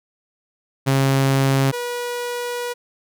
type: tone pair in turn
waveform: sawtooth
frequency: 135.6 / 484.9 Hz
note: C#3 / B4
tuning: -38 / -32 cents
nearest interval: octave + minor seventh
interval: 2206 cents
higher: second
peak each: -11 / -20 dBFS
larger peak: first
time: 0.86-1.72 / 1.72-2.74 s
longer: second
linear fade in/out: 20 ms
effects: none